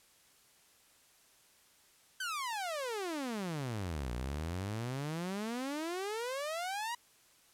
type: exponential two-way sweep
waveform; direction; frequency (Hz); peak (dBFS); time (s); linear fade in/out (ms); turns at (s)
sawtooth; down then up; 1574 to 58.27 to 977; -32; 2.2-6.95; 5; 4.12
effects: white hiss -65 dBFS RMS until 7.53 s + low-pass 12000 Hz 12 dB/octave